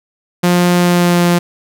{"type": "tone with pitch glide", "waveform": "sawtooth", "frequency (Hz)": [176.7, 174.27], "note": ["F3", "F3"], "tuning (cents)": [21, -3], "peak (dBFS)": -5, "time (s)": [0.43, 1.39], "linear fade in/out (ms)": 10, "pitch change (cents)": -24, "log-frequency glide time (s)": [0.77, 1.24], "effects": []}